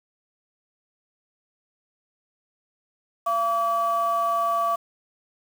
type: tone pair together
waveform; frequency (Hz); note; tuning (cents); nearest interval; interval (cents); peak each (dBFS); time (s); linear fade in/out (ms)
sine; 682 / 1147; F5 / D6; -41 / -41; major sixth; 900; -24 / -21; 3.26-4.76; 10
effects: tanh soft clip ceiling -15 dBFS + 7-bit